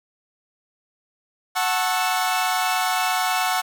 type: chord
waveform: sawtooth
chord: F# minor seventh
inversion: none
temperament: equal with one note detuned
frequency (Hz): 740 / 880 / 1095.4 / 1318.5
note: F#5 / A5 / C#6 / E6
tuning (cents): 0 / 0 / -21 / 0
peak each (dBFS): -19 / -23 / -24 / -24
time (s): 1.55-3.62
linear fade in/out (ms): 20
effects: none